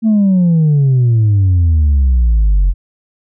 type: exponential sweep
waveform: sine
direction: down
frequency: 226.8 to 43.65 Hz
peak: -5 dBFS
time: 0.02-2.74 s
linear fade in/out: 50 ms
effects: tanh soft clip ceiling -6 dBFS